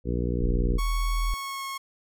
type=harmonic tone; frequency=60.2 Hz; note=B1; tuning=44 cents flat; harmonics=1 / 2 / 3 / 4 / 5 / 6 / 7 / 8; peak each=-28 / -31 / -33 / -34 / -35 / -36 / -36 / -37 dBFS; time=0.04-0.8 s; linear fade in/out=50 ms
type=tone; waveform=sine; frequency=40.91 Hz; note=E1; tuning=12 cents flat; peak=-23 dBFS; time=0.41-1.34 s; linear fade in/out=0 ms
type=tone with pitch glide; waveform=sawtooth; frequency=1108.7 to 1089.7 Hz; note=C#6 to C#6; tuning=0 to -30 cents; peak=-28 dBFS; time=0.78-1.78 s; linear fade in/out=10 ms; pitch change=-30 cents; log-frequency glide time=1.27-1.65 s
effects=none